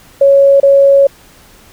sine tone with dropouts, 554.4 Hz, C#5, in tune, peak -3 dBFS, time 0.21-1.07 s, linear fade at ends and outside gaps 5 ms, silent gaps 0.601-0.63 s, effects pink hiss -42 dBFS RMS until 1.72 s

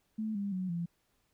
sine tone with pitch steps, 217.7 / 200.8 / 185.19 / 170.8 Hz, A3 / G3 / F#3 / F3, -18 / +42 / +2 / -38 cents, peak -32 dBFS, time 0.18-0.86 s, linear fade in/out 10 ms, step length 170 ms, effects pink hiss -75 dBFS RMS until 1.33 s

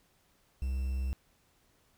triangle tone with quantisation, 65.41 Hz, C2, in tune, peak -28 dBFS, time 0.62-1.13 s, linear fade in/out 0 ms, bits 9, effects pink hiss -69 dBFS RMS until 1.97 s

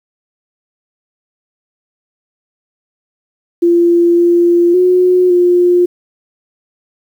sine tone with pitch steps, 343.7 / 345.8 / 363.6 / 354.3 Hz, F4 / F4 / F#4 / F4, -28 / -17 / -30 / +25 cents, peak -6 dBFS, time 3.62-5.86 s, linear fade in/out 10 ms, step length 560 ms, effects 7-bit

